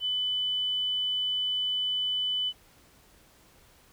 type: tone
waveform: sine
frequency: 3000 Hz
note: F#7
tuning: 23 cents sharp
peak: -26 dBFS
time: 0-2.53 s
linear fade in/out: 50 ms
effects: pink hiss -59 dBFS RMS until 3.92 s